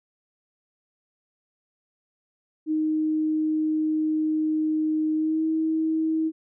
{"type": "tone with pitch glide", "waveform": "sine", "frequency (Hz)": [311.1, 318.4], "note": ["D#4", "D#4"], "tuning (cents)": [0, 40], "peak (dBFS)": -21, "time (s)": [2.66, 6.32], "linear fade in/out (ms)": 50, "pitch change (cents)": 40, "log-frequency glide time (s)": [5.15, 5.44], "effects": []}